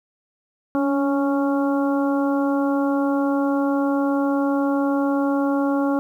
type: harmonic tone with a mistuned harmonic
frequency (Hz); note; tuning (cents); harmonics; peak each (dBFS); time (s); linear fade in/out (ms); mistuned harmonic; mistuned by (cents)
277.2; C#4; 0; 1 / 2 / 3 / 4 / 5; -19 / -25 / -29 / -31 / -33; 0.75-5.99; 0; 1; +29
effects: 9-bit